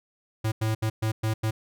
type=tone bursts at uneven times; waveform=square; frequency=110 Hz; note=A2; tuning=in tune; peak=-24 dBFS; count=6; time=0.44-0.52 / 0.61-0.75 / 0.82-0.9 / 1.02-1.12 / 1.23-1.34 / 1.43-1.51 s; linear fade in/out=10 ms; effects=none